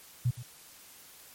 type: tone with echo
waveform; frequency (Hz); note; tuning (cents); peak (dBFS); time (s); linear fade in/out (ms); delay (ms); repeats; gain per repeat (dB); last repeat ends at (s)
sine; 122.3; B2; -16; -23; 0.25-0.31; 10; 120; 1; -15; 0.43
effects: white hiss -53 dBFS RMS until 1.34 s + MP3 64 kbps